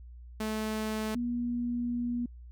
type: tone pair in turn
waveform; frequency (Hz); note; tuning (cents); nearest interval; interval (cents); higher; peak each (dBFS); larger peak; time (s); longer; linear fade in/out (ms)
sawtooth / sine; 217 / 240.7; A3 / B3; -24 / -44; major second; 180; second; -27 / -29; first; 0.4-1.15 / 1.15-2.26; second; 5
effects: added 60 Hz sine -45 dBFS peak until 2.51 s